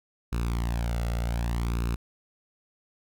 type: tone with flanger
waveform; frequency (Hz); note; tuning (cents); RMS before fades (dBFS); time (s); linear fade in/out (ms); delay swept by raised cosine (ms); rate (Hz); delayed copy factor
sawtooth; 58.27; A#1; 0; -28; 0.32-1.96; 10; 0.76 to 1.48; 0.65; +0.65
effects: none